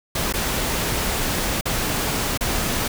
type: noise with dropouts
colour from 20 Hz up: pink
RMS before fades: -23 dBFS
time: 0.15-2.88 s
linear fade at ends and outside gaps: 5 ms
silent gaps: 0.326-0.337 / 1.611-1.655 / 2.376-2.408 s
effects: none